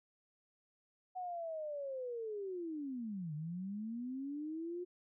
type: linear two-way sweep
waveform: sine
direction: down then up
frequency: 745 to 146.83 to 361.4 Hz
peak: -39 dBFS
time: 1.15-4.85 s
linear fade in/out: 20 ms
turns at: 3.34 s
effects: none